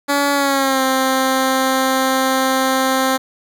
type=tone with pitch glide; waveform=10% pulse; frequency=283.7 to 263.2 Hz; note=C#4 to C4; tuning=+40 to +10 cents; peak=-6 dBFS; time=0.08-3.18 s; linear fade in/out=20 ms; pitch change=-130 cents; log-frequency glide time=0.33-0.82 s; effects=none